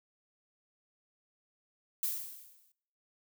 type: noise with exponential decay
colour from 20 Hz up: violet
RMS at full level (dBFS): -31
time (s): 2.03-2.72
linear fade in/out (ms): 2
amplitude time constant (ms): 150
effects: noise-tail reverb RT60 0.8 s tail -24 dB re dry